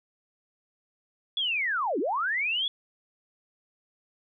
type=linear two-way sweep; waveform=sine; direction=down then up; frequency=3450 to 252.1 to 3450 Hz; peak=-25 dBFS; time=1.37-2.68 s; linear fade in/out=2 ms; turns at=1.99 s; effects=none